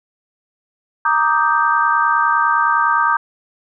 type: chord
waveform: sine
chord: Eb major seventh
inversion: second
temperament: equal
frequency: 932.3 / 1174.7 / 1244.5 / 1568 Hz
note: Bb5 / D6 / Eb6 / G6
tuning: 0 / 0 / 0 / 0 cents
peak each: -18 dBFS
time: 1.05-3.17 s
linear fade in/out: 5 ms
effects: none